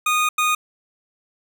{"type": "tone bursts at uneven times", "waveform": "25% pulse", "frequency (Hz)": 1235, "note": "D#6", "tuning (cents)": -13, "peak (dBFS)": -13, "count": 2, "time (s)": [[0.06, 0.29], [0.38, 0.55]], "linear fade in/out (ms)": 5, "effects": []}